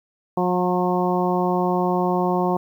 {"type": "harmonic tone", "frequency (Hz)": 180, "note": "F#3", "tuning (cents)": -47, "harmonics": [1, 2, 3, 4, 5, 6], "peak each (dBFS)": [-23, -23, -28, -25, -26, -29], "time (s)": [0.37, 2.57], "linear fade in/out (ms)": 5, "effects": ["9-bit"]}